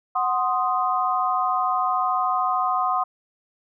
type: chord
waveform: sine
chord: C diminished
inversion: second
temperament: equal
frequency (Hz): 740 / 1046.5 / 1244.5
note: Gb5 / C6 / Eb6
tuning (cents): 0 / 0 / 0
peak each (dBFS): -24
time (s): 0.15-3.04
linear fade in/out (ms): 10
effects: none